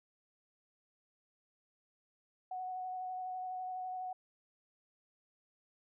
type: tone with vibrato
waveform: sine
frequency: 740 Hz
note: F#5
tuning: in tune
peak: -38 dBFS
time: 2.51-4.13 s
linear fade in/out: 5 ms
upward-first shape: square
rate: 12 Hz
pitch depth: 11 cents each way
effects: none

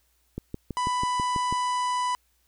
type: click train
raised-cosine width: 3 ms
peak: -19 dBFS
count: 8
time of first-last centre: 0.38-1.526 s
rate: 6.11 Hz
type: harmonic tone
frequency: 993 Hz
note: B5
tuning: 9 cents sharp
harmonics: 1 / 2 / 3 / 4 / 5 / 6 / 7 / 8 / 9 / 10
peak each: -24 / -39 / -39 / -47 / -43 / -46 / -47 / -51 / -45 / -54 dBFS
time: 0.77-2.15 s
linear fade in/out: 0 ms
effects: added 60 Hz sine -69 dBFS peak until 2.47 s + white hiss -69 dBFS RMS until 2.47 s

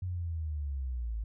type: linear sweep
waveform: sine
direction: down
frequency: 92.7 to 52.1 Hz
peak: -32 dBFS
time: 0.02-1.24 s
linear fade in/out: 5 ms
effects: none

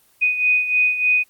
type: beating tone pair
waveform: sine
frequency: 2489 / 2492.3 Hz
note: D#7 / D#7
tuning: 0 / +2 cents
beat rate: 3.3 Hz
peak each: -16 / -22 dBFS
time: 0.21-1.24 s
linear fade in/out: 20 ms
effects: white hiss -57 dBFS RMS until 1.29 s + Opus 24 kbps

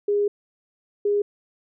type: tone pair in turn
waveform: sine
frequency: 409.8 / 409.8 Hz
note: G#4 / G#4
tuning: -23 / -23 cents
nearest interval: unison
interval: 0 cents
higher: neither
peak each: -18 dBFS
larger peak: neither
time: 0.08-0.28 / 1.05-1.22 s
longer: first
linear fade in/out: 5 ms
effects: none

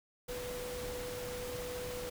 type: tone in noise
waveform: sine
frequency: 493.9 Hz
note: B4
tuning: in tune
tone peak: -40 dBFS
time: 0.28-2.1 s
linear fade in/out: 10 ms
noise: pink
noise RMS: -44 dBFS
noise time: 0.28-2.1 s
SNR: +1 dB
effects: none

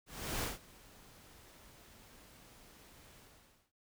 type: noise with ADSR envelope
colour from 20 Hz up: pink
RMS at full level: -36 dBFS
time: 0.06-3.72 s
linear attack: 360 ms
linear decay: 160 ms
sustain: -23 dB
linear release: 530 ms
effects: none

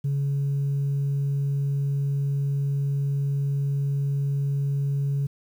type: tone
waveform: sine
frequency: 140 Hz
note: C#3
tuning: 18 cents sharp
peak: -20 dBFS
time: 0.04-5.27 s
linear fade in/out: 10 ms
effects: tanh soft clip ceiling -20 dBFS + 9-bit

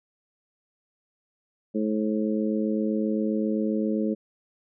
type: harmonic tone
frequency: 107.6 Hz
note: A2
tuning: 38 cents flat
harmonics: 2 / 3 / 4 / 5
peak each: -25 / -29 / -31 / -33 dBFS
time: 1.74-4.15 s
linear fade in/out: 20 ms
effects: none

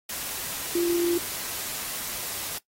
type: tone in noise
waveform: sine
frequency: 345 Hz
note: F4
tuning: 21 cents flat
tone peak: -21 dBFS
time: 0.75-1.18 s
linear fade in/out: 5 ms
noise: white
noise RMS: -33 dBFS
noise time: 0.09-2.58 s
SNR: +9 dB
effects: noise-tail reverb RT60 0.1 s tail -17 dB re dry + AAC 48 kbps

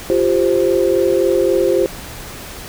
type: chord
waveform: sine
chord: F suspended second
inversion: none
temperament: just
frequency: 349.2 / 392.9 / 523.8 Hz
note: F4 / G4 / C5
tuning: 0 / +4 / +2 cents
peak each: -16 dBFS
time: 0.1-1.86 s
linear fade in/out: 0 ms
effects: pink hiss -32 dBFS RMS until 2.68 s

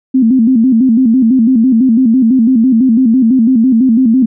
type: tone with vibrato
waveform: sine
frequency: 242.5 Hz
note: B3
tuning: 31 cents flat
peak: -5 dBFS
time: 0.14-4.26 s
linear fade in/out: 10 ms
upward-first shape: square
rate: 6 Hz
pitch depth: 130 cents each way
effects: none

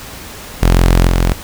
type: tone with level steps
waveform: sawtooth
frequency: 43.65 Hz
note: F1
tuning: in tune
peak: -3 / -6 dBFS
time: 0.62-1.33 s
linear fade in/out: 10 ms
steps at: 1.07 s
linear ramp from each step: 10 ms
effects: pink hiss -31 dBFS RMS until 1.43 s

